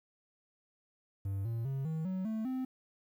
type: tone with pitch steps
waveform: triangle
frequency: 98 / 115.2 / 135.43 / 159.2 / 187.15 / 220 / 258.6 Hz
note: G2 / A#2 / C#3 / D#3 / F#3 / A3 / C4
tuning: 0 / -20 / -40 / +40 / +20 / 0 / -20 cents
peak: -31 dBFS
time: 1.25-2.65 s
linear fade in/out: 5 ms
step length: 200 ms
effects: 11-bit